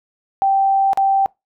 sine tone with dropouts, 781 Hz, G5, 7 cents flat, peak -12 dBFS, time 0.42-1.26 s, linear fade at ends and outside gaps 0 ms, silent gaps 0.932-0.974 s, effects noise-tail reverb RT60 0.2 s tail -24 dB re dry

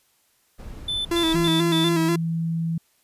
brown noise, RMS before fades -37 dBFS, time 0.58-1.5 s, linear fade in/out 20 ms
triangle tone bursts, 3520 Hz, A7, in tune, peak -22 dBFS, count 4, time 0.88-1.89 s, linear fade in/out 5 ms, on 170 ms, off 110 ms
45% pulse tone with vibrato, 332.2 Hz, E4, 13 cents sharp, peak -20 dBFS, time 1.11-2.16 s, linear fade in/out 5 ms, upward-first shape square, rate 4.1 Hz, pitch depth 43 cents each way
sine tone, 164.81 Hz, E3, in tune, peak -22 dBFS, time 1.34-2.78 s, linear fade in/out 5 ms
effects white hiss -64 dBFS RMS until 3.03 s + resampled to 32000 Hz

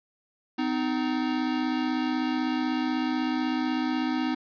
square tone pair together, 254.5 / 310.6 Hz, C4 / D#4, -48 / -3 cents, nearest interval minor third, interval 345 cents, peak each -28 / -29 dBFS, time 0.58-4.35 s, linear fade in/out 10 ms, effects resampled to 11025 Hz + 8-bit

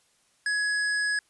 square tone, 1678 Hz, G#6, 17 cents sharp, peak -25 dBFS, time 0.46-1.19 s, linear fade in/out 2 ms, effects white hiss -66 dBFS RMS until 1.29 s + resampled to 24000 Hz

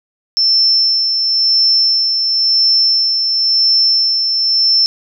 sine tone with tremolo, 5340 Hz, E8, 22 cents sharp, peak -8 dBFS, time 0.37-4.86 s, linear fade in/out 0 ms, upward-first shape sine, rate 0.96 Hz, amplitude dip 40%, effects none

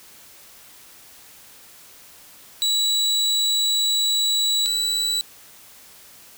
35% pulse tone pair in turn, 3915 / 3947 Hz, B7 / B7, -16 / -2 cents, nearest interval unison, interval 14 cents, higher second, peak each -16 / -18 dBFS, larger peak first, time 2.62-4.66 / 4.66-5.21 s, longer first, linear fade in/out 0 ms, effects white hiss -47 dBFS RMS until 6.37 s

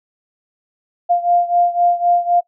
sine beating tone pair, 698.5 / 702.4 Hz, F5 / F5, 0 / +10 cents, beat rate 3.9 Hz, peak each -14 / -17 dBFS, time 1.09-2.41 s, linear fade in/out 20 ms, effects noise-tail reverb RT60 0.1 s tail -20 dB re dry

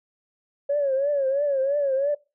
sine tone with vibrato, 556 Hz, C#5, 5 cents sharp, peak -19 dBFS, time 0.69-2.15 s, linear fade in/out 10 ms, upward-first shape triangle, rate 3 Hz, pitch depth 110 cents each way, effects noise-tail reverb RT60 0.3 s tail -23 dB re dry + tanh soft clip ceiling -15 dBFS

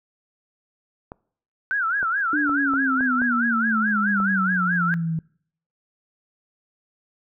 clicks, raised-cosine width 1 ms, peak -21 dBFS, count 7, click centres 1.119 / 2.029 / 2.495 / 2.737 / 3.008 / 3.218 / 4.202 s
sine tone with vibrato, 1480 Hz, F#6, in tune, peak -20 dBFS, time 1.71-4.94 s, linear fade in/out 0 ms, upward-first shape sine, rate 4.7 Hz, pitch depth 210 cents each way
sine exponential sweep, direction down, 300.1 to 160 Hz, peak -22 dBFS, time 2.33-5.19 s, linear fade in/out 2 ms
effects noise-tail reverb RT60 0.6 s tail -24 dB re dry

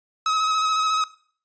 45% pulse tone with vibrato, 1277 Hz, D#6, 45 cents sharp, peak -19 dBFS, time 0.26-1.04 s, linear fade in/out 2 ms, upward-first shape square, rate 14 Hz, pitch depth 15 cents each way, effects noise-tail reverb RT60 0.5 s tail -20 dB re dry + resampled to 16000 Hz

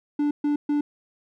triangle tone bursts, 292.8 Hz, D4, 5 cents flat, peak -18 dBFS, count 3, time 0.19-0.81 s, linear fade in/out 5 ms, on 120 ms, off 130 ms, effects none

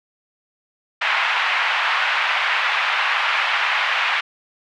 white band-pass noise, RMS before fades -20 dBFS, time 1.01-4.21 s, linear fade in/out 10 ms, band 830 to 2700 Hz, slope 24 dB/octave, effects none

